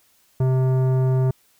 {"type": "tone with tanh clipping", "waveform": "sine", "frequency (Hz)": 130, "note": "C3", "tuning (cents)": -11, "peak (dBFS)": -18, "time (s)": [0.4, 1.31], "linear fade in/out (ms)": 5, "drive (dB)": 14, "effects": ["white hiss -60 dBFS RMS until 1.59 s"]}